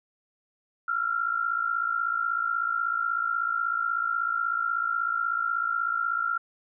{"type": "tone pair together", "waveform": "sine", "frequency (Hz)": [1343.7, 1400], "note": ["E6", "F6"], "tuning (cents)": [33, 4], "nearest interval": "minor second", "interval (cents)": 71, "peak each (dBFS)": [-28, -27], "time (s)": [0.88, 6.38], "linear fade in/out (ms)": 5, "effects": []}